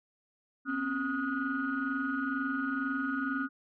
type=tone cluster; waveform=sine; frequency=249.9 / 272 / 1248 / 1453 Hz; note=B3 / C#4 / D#6 / F#6; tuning=+21 / -33 / +5 / -32 cents; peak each=-38 / -32 / -38 / -34 dBFS; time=0.65-3.49 s; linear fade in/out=50 ms; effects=tanh soft clip ceiling -22 dBFS